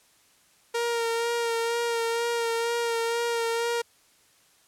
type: tone with vibrato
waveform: sawtooth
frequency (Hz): 465.6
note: A#4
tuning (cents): -2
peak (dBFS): -21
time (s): 0.74-3.82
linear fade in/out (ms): 10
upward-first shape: sine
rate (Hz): 2.1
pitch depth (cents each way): 24
effects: white hiss -61 dBFS RMS until 4.67 s + low-pass 11000 Hz 12 dB/octave